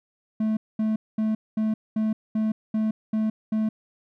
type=tone bursts; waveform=triangle; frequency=217.7 Hz; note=A3; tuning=18 cents flat; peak=-19 dBFS; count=9; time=0.4-3.69 s; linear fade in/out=5 ms; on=170 ms; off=220 ms; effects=none